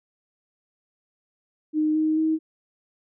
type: tone with pitch steps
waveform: sine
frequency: 307.9 / 312.2 / 316.6 Hz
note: D#4 / D#4 / D#4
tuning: -18 / +6 / +30 cents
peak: -19 dBFS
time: 1.73-2.39 s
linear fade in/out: 50 ms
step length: 220 ms
effects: none